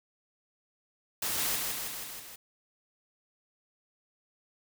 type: noise with echo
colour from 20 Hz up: white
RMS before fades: -32 dBFS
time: 1.22-1.56 s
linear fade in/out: 5 ms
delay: 160 ms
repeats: 5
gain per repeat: -3 dB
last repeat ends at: 2.36 s
effects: none